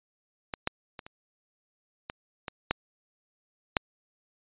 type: clicks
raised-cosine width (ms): 0.3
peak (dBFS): -16 / -11 / -23 / -28 / -18 / -18 / -8 / -6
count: 8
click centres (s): 0.538 / 0.674 / 0.992 / 1.065 / 2.099 / 2.482 / 2.71 / 3.768
effects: resampled to 8000 Hz